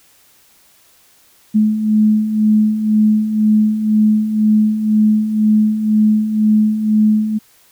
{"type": "beating tone pair", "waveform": "sine", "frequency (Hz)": [212.8, 214.8], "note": ["G#3", "A3"], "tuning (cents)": [42, -41], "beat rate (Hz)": 2, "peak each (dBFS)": [-18, -11], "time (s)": [1.54, 7.39], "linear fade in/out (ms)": 20, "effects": ["white hiss -51 dBFS RMS until 7.71 s"]}